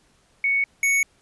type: tone pair in turn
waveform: sine / square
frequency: 2221 / 2221 Hz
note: C#7 / C#7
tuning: +3 / +3 cents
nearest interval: unison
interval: 0 cents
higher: neither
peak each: -18 dBFS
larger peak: neither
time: 0.44-0.64 / 0.83-1.03 s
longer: neither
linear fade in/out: 2 ms
effects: pink hiss -61 dBFS RMS until 1.21 s + resampled to 24000 Hz